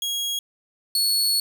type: tone pair in turn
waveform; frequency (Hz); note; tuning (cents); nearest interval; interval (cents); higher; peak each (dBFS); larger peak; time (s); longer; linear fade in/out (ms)
sawtooth; 3300 / 4394; G#7 / C#8; -12 / -16; perfect fourth; 496; second; -21 / -16; second; 0.02-0.39 / 0.95-1.4; second; 2
effects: none